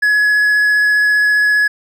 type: tone with vibrato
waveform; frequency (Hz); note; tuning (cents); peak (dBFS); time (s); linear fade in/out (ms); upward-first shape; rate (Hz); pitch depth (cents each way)
triangle; 1689; G#6; +29; -8; 0.02-1.68; 10; sine; 15; 8
effects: none